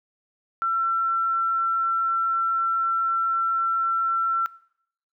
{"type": "tone", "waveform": "sine", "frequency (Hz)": 1348, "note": "E6", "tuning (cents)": 38, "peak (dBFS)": -21, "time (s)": [0.62, 4.46], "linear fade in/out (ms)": 0, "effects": ["noise-tail reverb RT60 0.7 s tail -21 dB re dry"]}